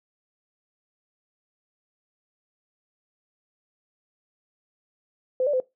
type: tone with pitch steps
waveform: sine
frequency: 512 / 584 / 512 Hz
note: C5 / D5 / C5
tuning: -38 / -10 / -38 cents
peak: -20 dBFS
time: 5.4-5.601 s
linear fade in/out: 2 ms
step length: 67 ms
effects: noise-tail reverb RT60 0.2 s tail -20 dB re dry